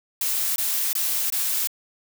blue noise bursts, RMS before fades -24 dBFS, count 4, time 0.21-1.673 s, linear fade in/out 2 ms, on 350 ms, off 21 ms, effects none

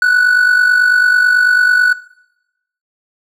triangle tone with amplitude modulation, 1480 Hz, F#6, in tune, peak -4 dBFS, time 0.02-1.93 s, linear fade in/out 2 ms, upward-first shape sine, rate 49.1 Hz, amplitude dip 60%, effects noise-tail reverb RT60 0.9 s tail -20 dB re dry

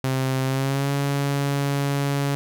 sawtooth tone with pitch glide, 132 to 140.66 Hz, C3 to C#3, +16 to +26 cents, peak -17 dBFS, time 0.04-2.35 s, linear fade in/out 0 ms, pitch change +110 cents, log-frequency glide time 0.44-0.92 s, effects none

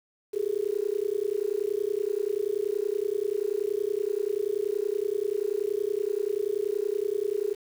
sine tone with amplitude modulation, 411 Hz, G#4, 18 cents flat, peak -21 dBFS, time 0.33-7.55 s, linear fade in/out 20 ms, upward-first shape sine, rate 30.5 Hz, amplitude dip 100%, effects 8-bit

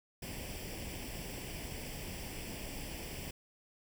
pink noise with comb filter, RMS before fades -43 dBFS, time 0.22-3.31 s, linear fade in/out 5 ms, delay 0.38 ms, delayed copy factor +0.7, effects none

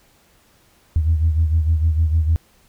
sine beating tone pair, 79.2 / 85.8 Hz, D#2 / F2, +31 / -30 cents, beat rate 6.6 Hz, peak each -14 / -21 dBFS, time 0.96-2.36 s, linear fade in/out 0 ms, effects tanh soft clip ceiling -8 dBFS + pink hiss -56 dBFS RMS until 2.68 s

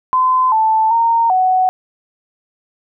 sine tone with pitch steps, 1025 / 880 / 922 / 744 Hz, C6 / A5 / A#5 / F#5, -36 / 0 / -19 / +9 cents, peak -10 dBFS, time 0.13-1.69 s, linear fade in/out 0 ms, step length 390 ms, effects none

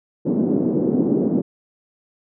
white band-pass noise, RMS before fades -19 dBFS, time 0.25-1.42 s, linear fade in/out 20 ms, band 180 to 360 Hz, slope 24 dB/octave, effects none

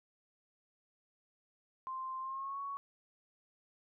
sine tone with pitch glide, 1046.5 to 1115.2 Hz, C6 to C#6, 0 to +10 cents, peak -38 dBFS, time 1.87-2.77 s, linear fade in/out 0 ms, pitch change +110 cents, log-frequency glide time 2.2-2.6 s, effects none

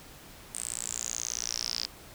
sawtooth tone with band-pass filter sweep, 58.4 Hz, A#1, 4 cents sharp, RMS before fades -35 dBFS, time 0.54-1.86 s, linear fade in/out 10 ms, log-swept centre 8700 to 4900 Hz, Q 9.7, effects pink hiss -50 dBFS RMS until 2.14 s

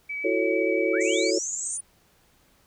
sine tone with vibrato, 2286 Hz, D7, 47 cents flat, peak -29 dBFS, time 0.09-1.31 s, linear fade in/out 10 ms, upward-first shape triangle, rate 8.9 Hz, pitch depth 11 cents each way
sine chord, F# minor seventh, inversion third, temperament just, 333 / 370 / 444 / 555 Hz, E4 / F#4 / A4 / C#5, +18 / 0 / +16 / +2 cents, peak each -27 dBFS, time 0.24-1.39 s, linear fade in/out 10 ms
sine linear sweep, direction up, 1256 to 9570 Hz, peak -30 dBFS, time 0.93-1.81 s, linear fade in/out 10 ms
pink band-pass noise, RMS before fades -35 dBFS, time 1-1.78 s, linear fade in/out 20 ms, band 6500 to 7500 Hz, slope 96 dB/octave
effects pink hiss -62 dBFS RMS until 2.66 s

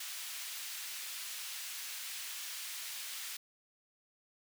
pink high-pass noise, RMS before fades -43 dBFS, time 0-3.37 s, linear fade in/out 5 ms, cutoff 2400 Hz, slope 12 dB/octave, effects none

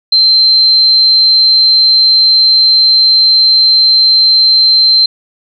sine tone, 4119 Hz, C8, 28 cents flat, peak -4 dBFS, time 0.12-5.06 s, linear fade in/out 5 ms, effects none

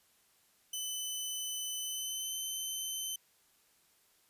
15% pulse tone with pitch glide, 3019 to 3068 Hz, F#7 to G7, +34 to -38 cents, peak -29 dBFS, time 0.73-3.16 s, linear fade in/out 5 ms, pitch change +28 cents, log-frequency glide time 1.79-2.36 s, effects white hiss -69 dBFS RMS until 4.29 s + resampled to 32000 Hz

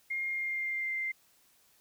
sine tone with pitch glide, 2128 to 2090 Hz, C7 to C7, +29 to -2 cents, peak -31 dBFS, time 0.1-1.12 s, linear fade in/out 10 ms, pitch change -31 cents, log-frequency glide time 0.28-0.93 s, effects white hiss -66 dBFS RMS until 1.8 s

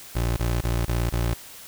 25% pulse tone bursts, 58.5 Hz, A#1, 7 cents sharp, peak -18 dBFS, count 5, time 0.15-1.342 s, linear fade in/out 10 ms, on 220 ms, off 23 ms, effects white hiss -43 dBFS RMS until 1.67 s

